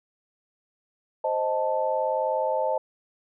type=chord; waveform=sine; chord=A diminished; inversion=first; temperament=equal; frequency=523.3 / 622.3 / 880 Hz; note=C5 / Eb5 / A5; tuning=0 / 0 / 0 cents; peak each=-27 dBFS; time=1.24-2.78 s; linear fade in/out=5 ms; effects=none